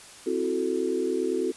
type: chord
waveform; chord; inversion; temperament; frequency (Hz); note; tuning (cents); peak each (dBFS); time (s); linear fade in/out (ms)
sine; F# half-diminished seventh; second; equal; 261.6 / 329.6 / 370 / 440; C4 / E4 / F#4 / A4; 0 / 0 / 0 / 0; -32 / -31 / -27 / -30; 0.26-1.52; 10
effects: white hiss -47 dBFS RMS until 1.56 s + resampled to 24000 Hz